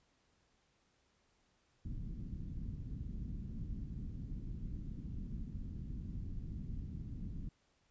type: low-pass noise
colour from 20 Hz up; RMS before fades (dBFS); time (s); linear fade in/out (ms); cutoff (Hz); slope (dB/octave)
pink; -43; 1.85-7.49; 5; 230; 24
effects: pink hiss -75 dBFS RMS until 7.9 s + resampled to 16000 Hz